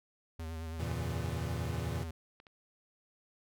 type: tone with vibrato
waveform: square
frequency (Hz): 81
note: E2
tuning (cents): -30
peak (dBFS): -39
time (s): 0.39-2.11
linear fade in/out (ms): 5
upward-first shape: sine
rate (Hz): 9.2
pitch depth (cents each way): 39
type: chord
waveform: square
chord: F# dominant seventh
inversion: none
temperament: equal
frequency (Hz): 92.5 / 116.54 / 138.59 / 164.81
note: F#2 / A#2 / C#3 / E3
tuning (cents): 0 / 0 / 0 / 0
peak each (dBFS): -44 / -39 / -44 / -42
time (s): 0.79-2.04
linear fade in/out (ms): 10
type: clicks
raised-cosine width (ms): 0.3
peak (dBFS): -39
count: 4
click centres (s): 1.393 / 1.867 / 2.401 / 2.468
effects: none